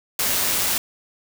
white noise with amplitude modulation, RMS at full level -20 dBFS, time 0.19-0.78 s, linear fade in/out 2 ms, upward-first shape sine, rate 182 Hz, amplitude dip 35%, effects none

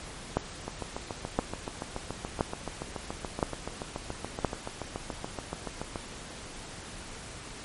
two click trains, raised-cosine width 1 ms, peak -19 / -10 dBFS, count 38 / 5, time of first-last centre 0.68-5.958 / 0.37-4.447 s, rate 7.01 / 0.981 Hz, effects pink hiss -43 dBFS RMS until 7.64 s + MP3 48 kbps

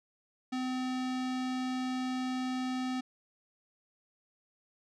square tone with low-pass filter, 255.8 Hz, C4, 39 cents flat, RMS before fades -34 dBFS, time 0.52-3.01 s, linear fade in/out 10 ms, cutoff 5400 Hz, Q 0.96, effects none

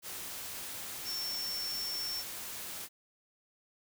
sine tone in noise, 5430 Hz, F8, 50 cents flat, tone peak -35 dBFS, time 1.04-2.24 s, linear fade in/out 50 ms, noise white, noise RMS -42 dBFS, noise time 0.02-2.89 s, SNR +4 dB, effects none

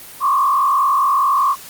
sine tone with frequency modulation, 1108.7 Hz, C#6, in tune, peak -12 dBFS, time 0.2-1.56 s, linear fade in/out 50 ms, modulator 44.9 Hz, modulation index 1.5, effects white hiss -37 dBFS RMS until 1.69 s + Opus 32 kbps

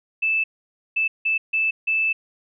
sine tone bursts at uneven times, 2632 Hz, E7, 3 cents flat, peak -18 dBFS, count 5, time 0.22-0.44 / 0.96-1.08 / 1.25-1.38 / 1.53-1.71 / 1.87-2.13 s, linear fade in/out 10 ms, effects none

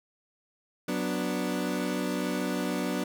30% pulse chord, B minor, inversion second, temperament equal, 185 / 246.9 / 293.7 Hz, F#3 / B3 / D4, 0 / 0 / 0 cents, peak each -30 dBFS, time 0.88-3.04 s, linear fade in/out 5 ms, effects none

